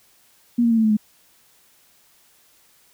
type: tone with pitch steps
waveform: sine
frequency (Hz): 238.5 / 232.9 / 227.5 / 222.1 / 216.9 / 211.9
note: A#3 / A#3 / A#3 / A3 / A3 / G#3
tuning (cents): +40 / -1 / -42 / +16 / -25 / +35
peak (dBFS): -14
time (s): 0.58-0.97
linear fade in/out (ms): 10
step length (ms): 65
effects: white hiss -57 dBFS RMS until 2.93 s